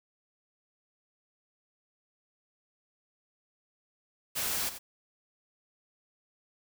white noise with echo, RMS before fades -32 dBFS, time 4.35-4.7 s, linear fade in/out 20 ms, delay 90 ms, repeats 1, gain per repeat -11 dB, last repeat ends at 4.79 s, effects none

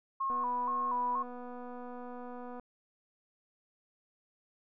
sine tone with vibrato, 1030 Hz, C6, 28 cents flat, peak -30 dBFS, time 0.2-1.23 s, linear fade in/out 10 ms, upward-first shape square, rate 2.1 Hz, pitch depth 80 cents each way
click train, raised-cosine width 1 ms, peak -33 dBFS, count 566, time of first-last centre 0.3-2.597 s, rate 246 Hz
effects none

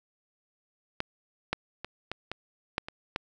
clicks, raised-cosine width 0.3 ms, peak -13 / -11 / -20 / -17 / -18 / -11 / -22 / -13 dBFS, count 8, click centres 1.004 / 1.53 / 1.846 / 2.116 / 2.316 / 2.781 / 2.885 / 3.161 s, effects none

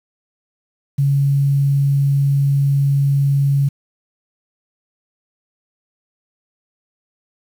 sine tone with quantisation, 139.7 Hz, C#3, 14 cents sharp, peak -12 dBFS, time 0.98-3.69 s, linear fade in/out 10 ms, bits 7, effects none

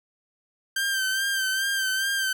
sawtooth tone with vibrato, 1567 Hz, G6, 1 cent flat, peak -20 dBFS, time 0.76-2.33 s, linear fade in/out 5 ms, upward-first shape sine, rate 2.4 Hz, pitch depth 41 cents each way, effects none

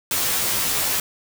white noise with comb filter, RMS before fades -22 dBFS, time 0.11-1 s, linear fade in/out 2 ms, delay 13 ms, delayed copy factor -0.95, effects none

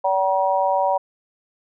harmonic tone, 190.9 Hz, G3, 46 cents flat, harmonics 3 / 4 / 5, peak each -21 / -21 / -21 dBFS, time 0.04-0.98 s, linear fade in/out 10 ms, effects none

